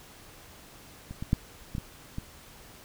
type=clicks; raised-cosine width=5 ms; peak=-27 / -22 / -10 / -21 / -20 / -21 dBFS; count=6; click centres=1.11 / 1.225 / 1.331 / 1.751 / 1.782 / 2.184 s; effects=pink hiss -51 dBFS RMS until 2.84 s